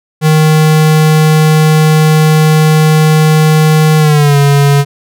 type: tone with pitch glide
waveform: square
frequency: 155.56 to 141.83 Hz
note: D#3 to C#3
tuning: 0 to +40 cents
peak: -5 dBFS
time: 0.21-4.85 s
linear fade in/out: 50 ms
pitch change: -160 cents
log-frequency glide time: 3.98-4.37 s
effects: none